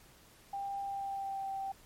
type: tone with pitch glide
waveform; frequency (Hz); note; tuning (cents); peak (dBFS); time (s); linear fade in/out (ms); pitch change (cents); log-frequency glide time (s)
sine; 794 to 779.5; G5 to G5; +22 to -10; -35; 0.53-1.72; 5; -32; 0.82-1.48
effects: pink hiss -60 dBFS RMS until 1.85 s + MP3 64 kbps